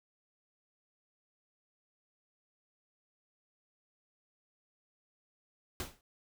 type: noise with exponential decay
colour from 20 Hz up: pink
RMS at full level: -35 dBFS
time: 5.8-6.01 s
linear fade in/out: 1 ms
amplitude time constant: 44 ms
effects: none